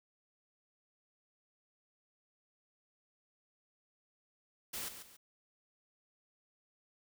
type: noise with echo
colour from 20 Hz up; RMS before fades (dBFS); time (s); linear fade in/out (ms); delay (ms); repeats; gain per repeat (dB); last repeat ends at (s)
white; -41; 4.73-4.89; 10; 140; 2; -9; 5.17
effects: none